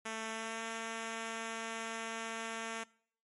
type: tone with pitch glide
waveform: 5% pulse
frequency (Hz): 222.2 to 226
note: A3 to A3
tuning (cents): +17 to +47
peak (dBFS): -27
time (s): 0.05-2.84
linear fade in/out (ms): 10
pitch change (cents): +30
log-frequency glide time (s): 0.3-0.6
effects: noise-tail reverb RT60 0.6 s tail -23 dB re dry + MP3 48 kbps